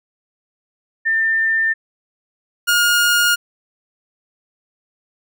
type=tone pair in turn; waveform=sine / sawtooth; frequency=1796 / 1425.5 Hz; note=A6 / F6; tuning=+35 / +35 cents; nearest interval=major third; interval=400 cents; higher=first; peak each=-14 / -9 dBFS; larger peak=second; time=1.05-1.74 / 2.67-3.36 s; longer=neither; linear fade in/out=20 ms; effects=none